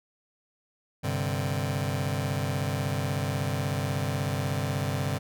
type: chord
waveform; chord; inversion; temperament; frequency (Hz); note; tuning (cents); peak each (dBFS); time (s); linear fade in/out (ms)
sawtooth; G suspended fourth; none; just; 98 / 130.67 / 147; G2 / C3 / D3; 0 / -2 / +2; -27; 1.03-5.19; 20
effects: none